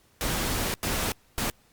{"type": "noise bursts at uneven times", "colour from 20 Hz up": "pink", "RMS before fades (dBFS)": -28, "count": 3, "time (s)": [[0.21, 0.74], [0.83, 1.12], [1.38, 1.5]], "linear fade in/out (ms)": 0, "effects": ["pink hiss -62 dBFS RMS until 1.72 s", "Opus 48 kbps"]}